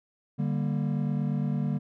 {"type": "chord", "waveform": "triangle", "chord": "G minor", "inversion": "second", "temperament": "just", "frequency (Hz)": [147, 196, 235.2], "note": ["D3", "G3", "Bb3"], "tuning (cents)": [2, 0, 16], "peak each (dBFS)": [-26, -29, -30], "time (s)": [0.38, 1.79], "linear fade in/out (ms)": 20, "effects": []}